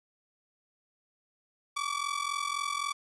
sawtooth ring-modulated tone, 1151 Hz, D6, 35 cents flat, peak -24 dBFS, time 1.76-2.93 s, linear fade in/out 10 ms, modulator 21.9 Hz, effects resampled to 24000 Hz + 10-bit

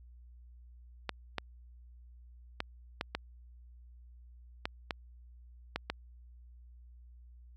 clicks, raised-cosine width 0.3 ms, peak -17 dBFS, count 9, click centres 1.093 / 1.383 / 2.604 / 3.011 / 3.15 / 4.655 / 4.908 / 5.76 / 5.9 s, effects added 60 Hz sine -52 dBFS peak until 7.56 s

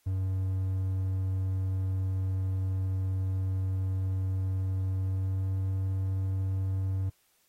triangle tone with pitch glide, 94.6 to 95.37 Hz, F#2 to G2, +39 to -47 cents, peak -25 dBFS, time 0.06-7.1 s, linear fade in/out 10 ms, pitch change +14 cents, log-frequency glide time 4.94-5.56 s, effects white hiss -69 dBFS RMS until 7.48 s + AAC 48 kbps

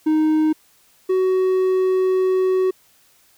triangle tone pair in turn, 311.1 / 373.8 Hz, D#4 / F#4, 0 / +18 cents, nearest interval minor third, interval 318 cents, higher second, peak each -12 / -13 dBFS, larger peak first, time 0.06-0.53 / 1.09-2.71 s, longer second, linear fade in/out 10 ms, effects white hiss -56 dBFS RMS until 3.37 s

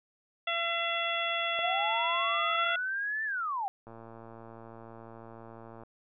harmonic tone, 677 Hz, E5, 46 cents sharp, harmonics 1 / 2 / 3 / 4 / 5, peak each -35 / -35 / -35 / -35 / -35 dBFS, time 0.47-2.76 s, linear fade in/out 5 ms
sine linear two-way sweep, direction up then down, 659.3 to 1782 to 744 Hz, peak -30 dBFS, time 1.59-3.68 s, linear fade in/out 0 ms, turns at 3.24 s
click train, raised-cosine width 1 ms, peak -34 dBFS, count 225, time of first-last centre 3.87-5.835 s, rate 114 Hz
effects none

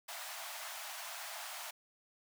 pink high-pass noise, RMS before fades -45 dBFS, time 0.08-1.71 s, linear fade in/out 10 ms, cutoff 620 Hz, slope 96 dB/octave, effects none

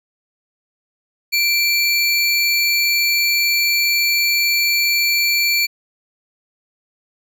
square tone pair together, 2349 / 4431 Hz, D7 / C#8, 0 / -2 cents, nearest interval major seventh, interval 1098 cents, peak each -17 / -19 dBFS, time 1.32-5.67 s, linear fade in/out 20 ms, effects none

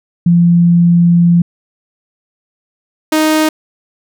sine / sawtooth tone pair in turn, 172.1 / 311.3 Hz, F3 / D#4, -25 / +1 cents, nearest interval minor seventh, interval 1026 cents, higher second, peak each -5 dBFS, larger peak neither, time 0.26-1.42 / 3.12-3.49 s, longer first, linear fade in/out 5 ms, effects none

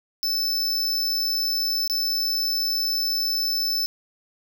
square tone with dropouts, 5274 Hz, E8, in tune, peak -22 dBFS, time 0.23-3.86 s, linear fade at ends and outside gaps 0 ms, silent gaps 1.877-1.898 s, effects none

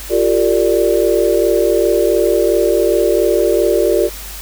sine chord, G minor seventh, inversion third, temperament equal with one note detuned, 349.2 / 392 / 456.6 / 587.3 Hz, F4 / G4 / Bb4 / D5, 0 / 0 / -36 / 0 cents, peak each -16 dBFS, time 0.09-4.1 s, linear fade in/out 50 ms, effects added 50 Hz sine -31 dBFS peak until 4.41 s + white hiss -31 dBFS RMS until 4.41 s

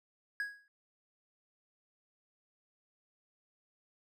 triangle tone with exponential decay, 1657 Hz, G#6, 4 cents flat, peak -29 dBFS, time 0.4-0.68 s, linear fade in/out 1 ms, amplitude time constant 59 ms, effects none

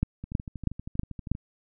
two click trains, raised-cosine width 5 ms, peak -24 / -11 dBFS, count 15 / 5, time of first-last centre 0.24-1.351 / 0.03-1.316 s, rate 12.6 / 3.11 Hz, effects none

